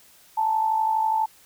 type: tone with amplitude modulation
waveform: sine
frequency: 880 Hz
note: A5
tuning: in tune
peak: -17 dBFS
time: 0.37-1.26 s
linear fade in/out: 10 ms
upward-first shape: sine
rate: 52.2 Hz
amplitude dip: 55%
effects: white hiss -54 dBFS RMS until 1.45 s